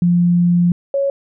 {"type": "tone pair in turn", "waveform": "sine", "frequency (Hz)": [174.61, 554.4], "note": ["F3", "C#5"], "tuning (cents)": [0, 0], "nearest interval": "octave + minor sixth", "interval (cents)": 2000, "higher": "second", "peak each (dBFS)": [-10, -14], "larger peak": "first", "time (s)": [[0.02, 0.72], [0.94, 1.1]], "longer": "first", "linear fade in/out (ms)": 2, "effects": []}